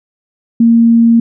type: tone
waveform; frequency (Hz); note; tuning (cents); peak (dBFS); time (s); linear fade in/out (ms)
sine; 231.2; A#3; -14; -4; 0.6-1.2; 5
effects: none